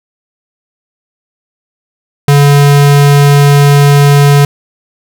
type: tone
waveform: square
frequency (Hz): 142.9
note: D3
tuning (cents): -47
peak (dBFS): -3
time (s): 2.28-4.45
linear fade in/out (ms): 2
effects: none